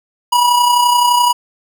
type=tone with amplitude modulation; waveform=square; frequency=971 Hz; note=B5; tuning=30 cents flat; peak=-8 dBFS; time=0.32-1.33 s; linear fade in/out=10 ms; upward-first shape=sine; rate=31.7 Hz; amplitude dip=45%; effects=none

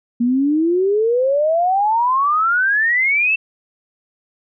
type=exponential sweep; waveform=sine; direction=up; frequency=233.1 to 2690 Hz; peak=-13 dBFS; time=0.2-3.36 s; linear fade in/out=10 ms; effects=none

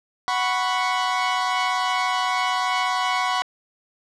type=chord; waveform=sawtooth; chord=F# suspended fourth; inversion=none; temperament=equal; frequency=740 / 987.8 / 1108.7 Hz; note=F#5 / B5 / C#6; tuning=0 / 0 / 0 cents; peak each=-21 dBFS; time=0.28-3.42 s; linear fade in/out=0 ms; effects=low-pass 5000 Hz 12 dB/octave

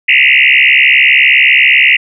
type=tone with frequency modulation; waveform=sine; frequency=2391 Hz; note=D7; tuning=30 cents sharp; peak=-4 dBFS; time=0.08-1.97 s; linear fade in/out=10 ms; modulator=67.6 Hz; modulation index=6.6; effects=none

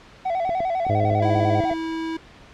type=tone with vibrato; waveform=triangle; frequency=712 Hz; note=F5; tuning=33 cents sharp; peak=-19 dBFS; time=0.25-1.74 s; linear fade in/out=10 ms; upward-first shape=square; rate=10 Hz; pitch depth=95 cents each way
type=clicks; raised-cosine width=2 ms; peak=-19 dBFS; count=9; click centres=0.493 / 0.605 / 0.867 / 1.042 / 1.116 / 1.362 / 1.438 / 1.639 / 1.713 s
type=harmonic tone; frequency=103.83 Hz; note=G#2; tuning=in tune; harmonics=1 / 2 / 3 / 4 / 5 / 6; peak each=-21 / -32 / -29 / -31 / -31 / -27 dBFS; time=0.89-1.61 s; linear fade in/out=5 ms
type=tone with pitch glide; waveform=square; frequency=329.6 to 324.9 Hz; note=E4 to E4; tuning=0 to -25 cents; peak=-26 dBFS; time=1.22-2.17 s; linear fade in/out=5 ms; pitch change=-25 cents; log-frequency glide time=1.51-1.64 s
effects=pink hiss -47 dBFS RMS until 2.53 s + low-pass 4000 Hz 12 dB/octave

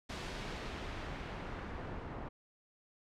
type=noise with low-pass filter sweep; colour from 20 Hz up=pink; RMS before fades=-43 dBFS; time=0.09-2.29 s; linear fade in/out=10 ms; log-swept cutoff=5300 to 1200 Hz; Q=0.73; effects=none

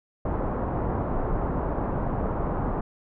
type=low-pass noise; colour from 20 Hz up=pink; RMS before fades=-27 dBFS; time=0.25-2.81 s; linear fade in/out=5 ms; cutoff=1100 Hz; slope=24 dB/octave; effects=none

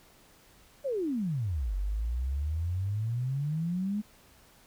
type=exponential two-way sweep; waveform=sine; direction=down then up; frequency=587.3 to 46.25 to 214.6 Hz; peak=-28 dBFS; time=0.84-4.02 s; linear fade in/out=20 ms; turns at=1.75 s; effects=pink hiss -59 dBFS RMS until 4.66 s

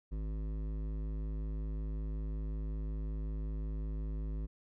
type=tone with hard clipping; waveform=triangle; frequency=52.7 Hz; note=G#1; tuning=26 cents sharp; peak=-37 dBFS; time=0.11-4.47 s; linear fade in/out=20 ms; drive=17 dB; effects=none

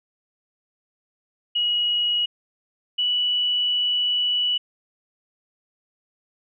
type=tone pair in turn; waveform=sine; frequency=2905 / 2952 Hz; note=F#7 / F#7; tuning=-32 / -5 cents; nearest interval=unison; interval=27 cents; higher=second; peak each=-19 dBFS; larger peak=neither; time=1.55-2.26 / 2.98-4.58 s; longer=second; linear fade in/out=10 ms; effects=none

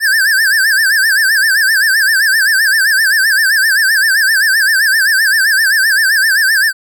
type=tone with vibrato; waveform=square; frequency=1664 Hz; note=G#6; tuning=3 cents sharp; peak=-9 dBFS; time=0-6.73 s; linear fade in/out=50 ms; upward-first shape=sine; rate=7.7 Hz; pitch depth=150 cents each way; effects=none

